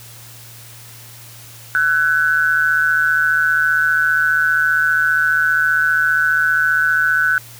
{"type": "tone with amplitude modulation", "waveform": "sine", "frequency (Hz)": 1502, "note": "F#6", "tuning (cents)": 26, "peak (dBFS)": -9, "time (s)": [1.75, 7.38], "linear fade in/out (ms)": 0, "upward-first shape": "sine", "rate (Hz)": 155, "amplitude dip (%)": 75, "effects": ["added 116 Hz sine -41 dBFS peak until 7.59 s", "white hiss -40 dBFS RMS until 7.59 s"]}